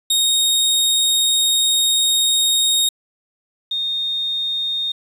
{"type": "tone pair in turn", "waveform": ["sawtooth", "sine"], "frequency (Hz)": [3729, 3680], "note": ["A#7", "A#7"], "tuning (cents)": [0, -23], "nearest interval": "unison", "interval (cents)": 23, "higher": "first", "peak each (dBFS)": [-11, -19], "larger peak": "first", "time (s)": [[0.1, 2.89], [3.71, 4.92]], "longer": "first", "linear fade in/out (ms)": 5, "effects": ["resampled to 32000 Hz", "8-bit"]}